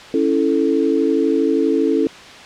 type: chord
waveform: sine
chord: A major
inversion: first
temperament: equal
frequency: 277.2 / 329.6 / 440 Hz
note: C#4 / E4 / A4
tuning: 0 / 0 / 0 cents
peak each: -18 dBFS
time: 0.14-2.07 s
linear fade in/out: 2 ms
effects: white hiss -37 dBFS RMS until 2.45 s + low-pass 4000 Hz 12 dB/octave